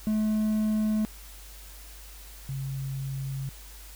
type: tone pair in turn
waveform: triangle / sine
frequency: 215 / 135.44 Hz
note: A3 / C#3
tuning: -40 / -40 cents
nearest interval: minor sixth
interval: 800 cents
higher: first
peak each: -21 / -30 dBFS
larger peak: first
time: 0.07-1.05 / 2.49-3.49 s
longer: second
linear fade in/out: 0 ms
effects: added 50 Hz sine -45 dBFS peak until 3.95 s + white hiss -49 dBFS RMS until 3.95 s